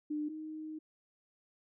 sine tone pair in turn, 300.3 / 311.4 Hz, D4 / D#4, +39 / +2 cents, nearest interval minor second, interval 63 cents, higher second, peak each -33 / -40 dBFS, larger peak first, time 0.1-0.29 / 0.29-0.79 s, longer second, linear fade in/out 10 ms, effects none

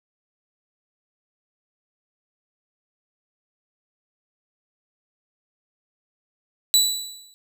25% pulse tone with exponential decay, 3951 Hz, B7, in tune, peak -8 dBFS, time 6.74-7.34 s, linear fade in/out 0 ms, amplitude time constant 130 ms, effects none

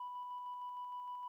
sine tone with tremolo, 987.8 Hz, B5, in tune, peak -40 dBFS, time 0-1.28 s, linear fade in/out 5 ms, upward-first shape square, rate 6.5 Hz, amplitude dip 25%, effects tanh soft clip ceiling -39 dBFS + 13-bit

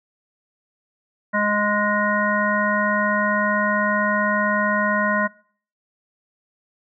harmonic tone, 207.8 Hz, G#3, 1 cent sharp, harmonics 1 / 3 / 5 / 7 / 9, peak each -24 / -24 / -24 / -24 / -24 dBFS, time 1.33-5.28 s, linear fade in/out 20 ms, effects noise-tail reverb RT60 0.5 s tail -23 dB re dry

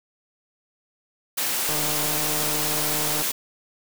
white high-pass noise, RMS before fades -25 dBFS, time 1.37-3.32 s, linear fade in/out 10 ms, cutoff 170 Hz, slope 12 dB/octave
click train, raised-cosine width 1 ms, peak -19 dBFS, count 232, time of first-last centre 1.69-3.22 s, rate 151 Hz
effects none

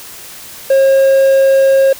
triangle tone, 540 Hz, C#5, 45 cents flat, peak -4 dBFS, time 0.7-1.93 s, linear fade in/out 5 ms, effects white hiss -32 dBFS RMS until 1.99 s

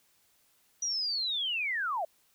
sine linear sweep, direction down, 5870 to 600 Hz, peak -29 dBFS, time 0.82-2.05 s, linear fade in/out 5 ms, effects white hiss -68 dBFS RMS until 2.34 s

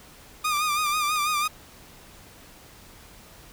sawtooth tone with vibrato, 1209 Hz, D6, 50 cents sharp, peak -19 dBFS, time 0.44-1.48 s, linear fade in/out 10 ms, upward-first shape sine, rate 6.1 Hz, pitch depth 56 cents each way
click train, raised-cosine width 0.2 ms, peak -24 dBFS, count 4, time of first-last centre 0.57-1.455 s, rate 3.39 Hz
effects pink hiss -49 dBFS RMS until 3.52 s

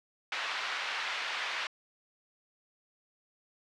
white band-pass noise, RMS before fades -35 dBFS, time 0.32-1.67 s, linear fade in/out 2 ms, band 1000 to 2800 Hz, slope 12 dB/octave, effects low-pass 5000 Hz 12 dB/octave

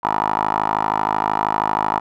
10% pulse tone with band-pass filter, 52.9 Hz, G#1, 33 cents sharp, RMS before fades -20 dBFS, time 0.03-2 s, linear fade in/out 20 ms, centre 990 Hz, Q 7.9, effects none

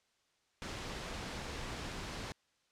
pink noise, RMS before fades -42 dBFS, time 0.62-2.32 s, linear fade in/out 0 ms, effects white hiss -75 dBFS RMS until 2.71 s + low-pass 6000 Hz 12 dB/octave

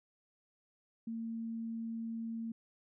sine tone, 227.5 Hz, A#3, 42 cents flat, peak -37 dBFS, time 1.07-2.52 s, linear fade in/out 5 ms, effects none

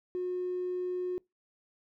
triangle tone with tanh clipping, 362.1 Hz, F#4, 37 cents flat, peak -30 dBFS, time 0.15-1.18 s, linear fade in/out 0 ms, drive 1 dB, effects noise-tail reverb RT60 0.2 s tail -25 dB re dry

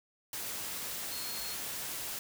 sine tone in noise, 4280 Hz, C8, 38 cents sharp, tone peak -43 dBFS, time 1.12-1.54 s, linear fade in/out 2 ms, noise white, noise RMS -39 dBFS, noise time 0.33-2.19 s, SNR -7 dB, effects none

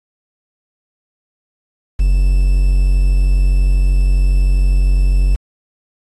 triangle tone with quantisation, 46.25 Hz, F#1, in tune, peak -7 dBFS, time 1.99-5.36 s, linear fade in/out 10 ms, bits 6, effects AAC 32 kbps

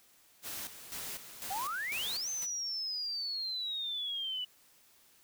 white noise with tremolo, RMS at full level -41 dBFS, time 0.42-2.47 s, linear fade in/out 50 ms, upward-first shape square, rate 2 Hz, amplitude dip 65%
sine exponential two-way sweep, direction up then down, 734 to 6272 to 2945 Hz, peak -34 dBFS, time 1.5-4.45 s, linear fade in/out 10 ms, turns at 2.29 s
effects white hiss -64 dBFS RMS until 5.23 s

